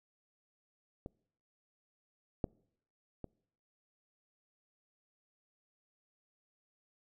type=clicks; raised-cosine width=2 ms; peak=-29 / -19 / -29 dBFS; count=3; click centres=1.061 / 2.442 / 3.243 s; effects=noise-tail reverb RT60 0.7 s tail -26 dB re dry